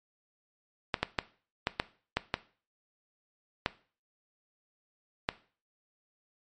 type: clicks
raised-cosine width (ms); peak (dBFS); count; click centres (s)
0.3; -10; 9; 0.942 / 1.03 / 1.188 / 1.671 / 1.799 / 2.17 / 2.341 / 3.661 / 5.289
effects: noise-tail reverb RT60 0.4 s tail -17 dB re dry + MP3 48 kbps